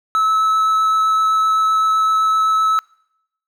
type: tone with vibrato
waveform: triangle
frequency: 1300 Hz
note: E6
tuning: 24 cents flat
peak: -11 dBFS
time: 0.15-2.79 s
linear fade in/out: 0 ms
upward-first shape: triangle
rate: 7.8 Hz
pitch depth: 10 cents each way
effects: noise-tail reverb RT60 0.8 s tail -26 dB re dry